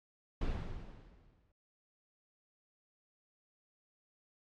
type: noise with exponential decay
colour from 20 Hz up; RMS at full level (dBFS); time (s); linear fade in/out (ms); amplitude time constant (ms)
brown; -33; 0.41-1.52; 5; 240
effects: low-pass 4000 Hz 12 dB/octave + AAC 64 kbps